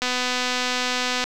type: click train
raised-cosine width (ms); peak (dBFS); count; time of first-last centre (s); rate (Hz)
0.2; -7; 306; 0.02-1.24; 250
effects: none